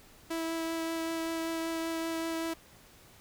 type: tone with vibrato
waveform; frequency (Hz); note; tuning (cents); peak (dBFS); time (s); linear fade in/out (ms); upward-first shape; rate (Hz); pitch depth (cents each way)
sawtooth; 327.7; E4; -10; -28; 0.3-2.54; 10; triangle; 5.2; 11
effects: pink hiss -57 dBFS RMS until 3.2 s